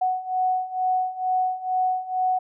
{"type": "beating tone pair", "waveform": "sine", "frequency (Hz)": [740, 742.2], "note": ["F#5", "F#5"], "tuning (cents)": [0, 5], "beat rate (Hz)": 2.2, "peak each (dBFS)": [-26, -23], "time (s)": [0.01, 2.39], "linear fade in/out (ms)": 10, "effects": []}